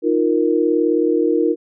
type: chord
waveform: sine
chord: Eb suspended second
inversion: none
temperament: just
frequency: 311.1 / 350 / 466.7 Hz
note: Eb4 / F4 / Bb4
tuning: 0 / +4 / +2 cents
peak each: -18 dBFS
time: 0.02-1.56 s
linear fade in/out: 50 ms
effects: none